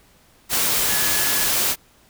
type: tone in noise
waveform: sine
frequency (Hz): 1698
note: G#6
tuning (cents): +38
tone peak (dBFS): -29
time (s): 0.86-1.49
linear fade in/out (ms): 50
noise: white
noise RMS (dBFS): -20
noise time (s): 0.49-1.76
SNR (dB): -12
effects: pink hiss -55 dBFS RMS until 2.09 s